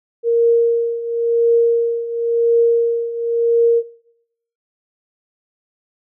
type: tone with tremolo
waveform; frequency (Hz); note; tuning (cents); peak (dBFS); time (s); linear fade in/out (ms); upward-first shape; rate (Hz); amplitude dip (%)
sine; 466.2; A#4; 0; -9; 0.23-3.83; 50; triangle; 0.95; 80
effects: noise-tail reverb RT60 0.8 s tail -21 dB re dry